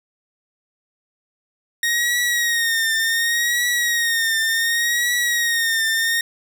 sawtooth tone with vibrato, 1864.7 Hz, A#6, in tune, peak -14 dBFS, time 1.83-6.21 s, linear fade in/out 2 ms, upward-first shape triangle, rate 0.68 Hz, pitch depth 70 cents each way, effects none

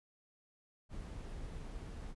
brown noise, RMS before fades -45 dBFS, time 0.89-2.15 s, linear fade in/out 50 ms, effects resampled to 24000 Hz

